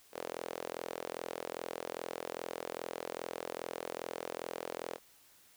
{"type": "tone with high-pass filter", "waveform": "sawtooth", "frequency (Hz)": 42.47, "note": "F1", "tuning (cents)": -48, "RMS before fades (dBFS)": -42, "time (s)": [0.12, 4.99], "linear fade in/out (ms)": 50, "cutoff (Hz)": 490, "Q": 2.5, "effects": ["white hiss -63 dBFS RMS until 5.56 s"]}